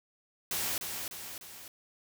white noise with echo, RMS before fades -33 dBFS, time 0.51-0.78 s, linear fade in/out 2 ms, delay 300 ms, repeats 3, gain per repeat -5 dB, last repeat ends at 1.68 s, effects none

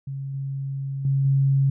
sine tone with level steps, 136.8 Hz, C#3, 23 cents flat, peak -28 / -26 / -18 / -16 dBFS, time 0.07-1.7 s, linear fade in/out 5 ms, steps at 0.34 / 1.05 / 1.25 s, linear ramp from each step 2 ms, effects none

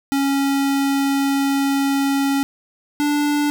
square tone pair in turn, 276.4 / 292.8 Hz, C#4 / D4, -5 / -5 cents, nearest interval minor second, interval 100 cents, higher second, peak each -17 dBFS, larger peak neither, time 0.12-2.43 / 3-3.5 s, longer first, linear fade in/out 0 ms, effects none

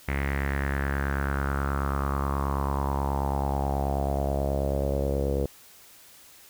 sawtooth tone with low-pass filter sweep, 69.3 Hz, C#2, in tune, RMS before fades -27 dBFS, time 0.08-5.46 s, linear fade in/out 5 ms, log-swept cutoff 2100 to 480 Hz, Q 5.2, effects white hiss -52 dBFS RMS until 6.49 s

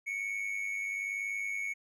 triangle tone pair together, 2205 / 2306 Hz, C#7 / D7, -10 / -32 cents, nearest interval minor second, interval 78 cents, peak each -32 / -39 dBFS, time 0.06-1.74 s, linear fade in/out 20 ms, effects none

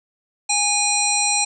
harmonic tone, 820 Hz, G#5, 22 cents flat, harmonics 1 / 3 / 5 / 7 / 9 / 10, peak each -24 / -24 / -24 / -24 / -24 / -24 dBFS, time 0.49-1.45 s, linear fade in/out 10 ms, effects none

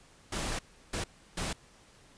pink noise bursts at uneven times, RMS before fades -34 dBFS, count 3, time 0.32-0.59 / 0.93-1.04 / 1.37-1.53 s, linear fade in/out 5 ms, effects pink hiss -59 dBFS RMS until 2.17 s + resampled to 22050 Hz

